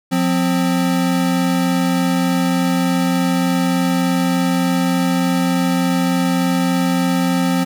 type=tone pair together; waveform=square; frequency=178.23 / 261.6 Hz; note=F3 / C4; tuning=+35 / 0 cents; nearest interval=perfect fifth; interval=665 cents; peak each=-18 dBFS; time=0.11-7.65 s; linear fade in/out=20 ms; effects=none